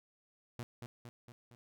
sawtooth tone with echo, 119.6 Hz, A#2, 45 cents sharp, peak -36 dBFS, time 0.59-0.63 s, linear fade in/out 0 ms, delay 230 ms, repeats 4, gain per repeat -4 dB, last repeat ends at 1.55 s, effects none

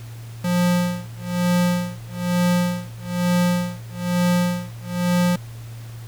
square tone with tremolo, 177.1 Hz, F3, 24 cents sharp, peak -16 dBFS, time 0.44-5.36 s, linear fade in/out 5 ms, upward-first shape sine, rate 1.1 Hz, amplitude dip 100%, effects added 115 Hz sine -33 dBFS peak until 6.07 s + pink hiss -46 dBFS RMS until 6.07 s

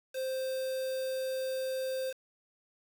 triangle tone with quantisation, 523 Hz, C5, 1 cent flat, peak -30 dBFS, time 0.13-2.14 s, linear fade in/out 50 ms, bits 7, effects none

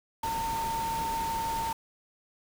sine tone in noise, 907 Hz, A#5, 48 cents flat, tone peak -29 dBFS, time 0.23-1.73 s, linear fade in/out 5 ms, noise pink, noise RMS -38 dBFS, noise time 0.23-1.73 s, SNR +6 dB, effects none

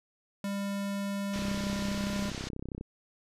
square tone with pitch glide, 199.5 to 200.7 Hz, G3 to G3, +31 to +41 cents, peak -32 dBFS, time 0.44-2.3 s, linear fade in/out 2 ms, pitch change +10 cents, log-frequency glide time 1.68-2 s
white low-pass noise, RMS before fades -43 dBFS, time 1.33-2.49 s, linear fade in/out 5 ms, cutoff 6000 Hz, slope 24 dB/octave
click train, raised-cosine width 3 ms, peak -25 dBFS, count 48, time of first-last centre 1.36-2.811 s, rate 32.4 Hz
effects resampled to 32000 Hz

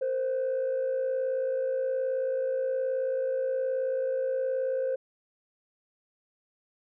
sine tone pair together, 464.5 / 523.3 Hz, A#4 / C5, -6 / 0 cents, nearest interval major second, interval 206 cents, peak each -33 / -25 dBFS, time 0.01-4.96 s, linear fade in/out 10 ms, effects tanh soft clip ceiling -23 dBFS

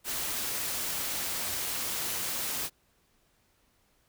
white noise, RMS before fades -33 dBFS, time 0.04-2.7 s, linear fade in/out 50 ms, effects pink hiss -69 dBFS RMS until 4.08 s

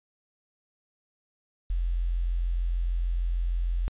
sine tone with quantisation, 43.25 Hz, F1, 16 cents flat, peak -24 dBFS, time 1.7-3.88 s, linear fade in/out 0 ms, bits 9, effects resampled to 8000 Hz

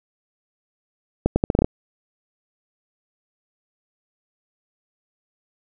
accelerating click train, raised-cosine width 2 ms, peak -3 dBFS, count 8, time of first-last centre 1.26-1.645 s, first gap 100 ms, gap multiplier 0.79, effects none

